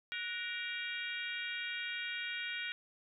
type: harmonic tone with a mistuned harmonic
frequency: 468.3 Hz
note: A#4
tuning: 8 cents sharp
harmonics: 3 / 4 / 5 / 6 / 7 / 8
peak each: -43 / -44 / -42 / -46 / -46 / -49 dBFS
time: 0.12-2.72 s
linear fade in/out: 0 ms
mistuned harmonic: 3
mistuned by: +82 cents
effects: none